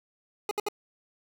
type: tone bursts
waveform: 25% pulse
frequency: 415.3 Hz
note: G#4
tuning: in tune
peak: -23 dBFS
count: 3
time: 0.49-0.686 s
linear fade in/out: 2 ms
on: 22 ms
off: 65 ms
effects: none